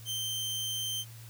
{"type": "tone", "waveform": "sawtooth", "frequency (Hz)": 3121, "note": "G7", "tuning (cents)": -8, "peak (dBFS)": -29, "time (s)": [0.05, 1.05], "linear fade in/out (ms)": 50, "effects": ["added 114 Hz sine -46 dBFS peak until 1.29 s", "white hiss -54 dBFS RMS until 1.29 s"]}